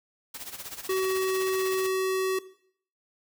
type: noise with tremolo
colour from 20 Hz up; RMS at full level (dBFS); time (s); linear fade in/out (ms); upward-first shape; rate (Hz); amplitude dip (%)
white; -37; 0.34-1.87; 5; sine; 16; 75
type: tone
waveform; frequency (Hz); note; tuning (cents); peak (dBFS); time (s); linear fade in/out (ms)
square; 377.9; F#4; +37; -25; 0.89-2.39; 5
effects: noise-tail reverb RT60 0.6 s tail -17 dB re dry